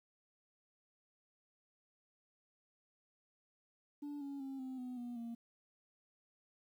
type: tone with pitch steps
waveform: sine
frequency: 290 / 279.6 / 269.6 / 260 / 250.7 / 241.8 / 233.1 Hz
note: D4 / C#4 / C#4 / C4 / B3 / B3 / A#3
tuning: -22 / +15 / -48 / -11 / +26 / -36 / 0 cents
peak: -39 dBFS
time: 4.02-5.35 s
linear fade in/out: 10 ms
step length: 190 ms
effects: tanh soft clip ceiling -41 dBFS + 12-bit